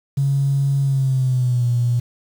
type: tone with pitch glide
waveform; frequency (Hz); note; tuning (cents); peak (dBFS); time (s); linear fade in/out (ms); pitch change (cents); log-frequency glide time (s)
triangle; 138.59 to 120.65; C#3 to B2; 0 to -40; -11; 0.17-2; 10; -240; 0.81-1.68
effects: tanh soft clip ceiling -13 dBFS + 7-bit